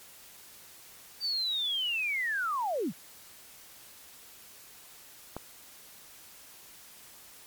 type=linear sweep; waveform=sine; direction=down; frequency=4675 to 123.47 Hz; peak=-28 dBFS; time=1.2-2.93 s; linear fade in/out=50 ms
type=click; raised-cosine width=1 ms; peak=-22 dBFS; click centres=5.366 s
effects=white hiss -52 dBFS RMS until 7.46 s + MP3 96 kbps